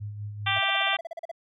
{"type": "tone with tremolo", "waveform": "sine", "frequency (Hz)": 103.83, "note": "G#2", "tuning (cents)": 0, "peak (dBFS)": -31, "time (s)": [0, 0.6], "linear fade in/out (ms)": 20, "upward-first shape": "sine", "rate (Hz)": 5.1, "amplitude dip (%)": 45}
{"type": "harmonic tone", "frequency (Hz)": 392, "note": "G4", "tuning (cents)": 0, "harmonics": [2, 3, 4, 5, 6, 7, 8, 9], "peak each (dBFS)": [-31, -31, -31, -31, -31, -31, -31, -31], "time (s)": [0.46, 0.97], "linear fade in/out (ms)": 10}
{"type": "tone bursts", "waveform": "triangle", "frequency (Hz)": 668, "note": "E5", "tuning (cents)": 23, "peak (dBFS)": -30, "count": 13, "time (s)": [0.56, 1.315], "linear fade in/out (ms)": 5, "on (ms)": 23, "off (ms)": 38}
{"effects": []}